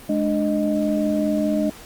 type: tone cluster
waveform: sine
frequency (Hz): 211.2 / 296.1 / 620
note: G#3 / D4 / D#5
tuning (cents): +29 / +14 / -6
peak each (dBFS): -22 / -22 / -24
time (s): 0.09-1.7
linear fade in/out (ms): 5
effects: pink hiss -42 dBFS RMS until 1.85 s + Opus 32 kbps